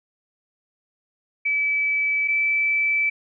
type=tone pair in turn; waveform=sine; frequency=2300 / 2315 Hz; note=D7 / D7; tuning=-37 / -25 cents; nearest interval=unison; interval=12 cents; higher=second; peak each=-19 / -18 dBFS; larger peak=second; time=1.45-2.28 / 2.28-3.1 s; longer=first; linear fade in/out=10 ms; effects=none